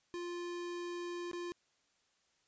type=tone with dropouts; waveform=square; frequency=349.3 Hz; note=F4; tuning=in tune; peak=-40 dBFS; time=0.14-1.52 s; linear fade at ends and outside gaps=0 ms; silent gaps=1.314-1.332 s; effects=white hiss -75 dBFS RMS until 2.47 s + resampled to 16000 Hz